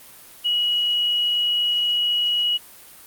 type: tone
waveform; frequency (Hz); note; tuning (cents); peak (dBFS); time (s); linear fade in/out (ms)
sine; 2912; F#7; -28; -18; 0.44-2.58; 20
effects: white hiss -45 dBFS RMS until 3.06 s + Opus 32 kbps